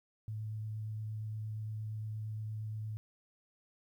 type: tone with vibrato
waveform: sine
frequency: 108.3 Hz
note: A2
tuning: 27 cents flat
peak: -37 dBFS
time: 0.28-2.97 s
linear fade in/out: 0 ms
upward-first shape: square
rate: 8.6 Hz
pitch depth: 8 cents each way
effects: 12-bit